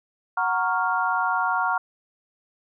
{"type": "chord", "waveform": "sine", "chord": "Gb major seventh", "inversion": "none", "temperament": "equal", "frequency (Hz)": [740, 932.3, 1108.7, 1396.9], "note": ["Gb5", "Bb5", "Db6", "F6"], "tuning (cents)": [0, 0, 0, 0], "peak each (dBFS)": [-27, -26, -27, -25], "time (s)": [0.37, 1.78], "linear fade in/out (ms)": 5, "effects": []}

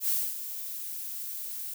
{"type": "noise with ADSR envelope", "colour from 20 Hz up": "violet", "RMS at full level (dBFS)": -26, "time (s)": [0, 1.74], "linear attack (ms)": 82, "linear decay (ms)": 260, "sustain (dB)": -11, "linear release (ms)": 4, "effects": []}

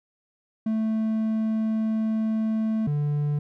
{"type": "tone pair in turn", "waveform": "triangle", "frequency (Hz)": [220, 146.83], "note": ["A3", "D3"], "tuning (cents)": [0, 0], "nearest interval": "perfect fifth", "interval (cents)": 700, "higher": "first", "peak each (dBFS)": -20, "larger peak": "neither", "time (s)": [[0.66, 2.87], [2.87, 3.39]], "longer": "first", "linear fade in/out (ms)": 5, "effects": []}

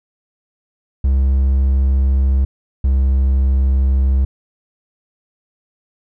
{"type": "tone pair in turn", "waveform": "triangle", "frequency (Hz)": [66.9, 66.51], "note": ["C2", "C2"], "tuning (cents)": [39, 29], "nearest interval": "unison", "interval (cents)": 10, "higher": "first", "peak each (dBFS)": -9, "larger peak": "neither", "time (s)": [[1.04, 2.45], [2.84, 4.25]], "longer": "neither", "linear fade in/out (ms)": 5, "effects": []}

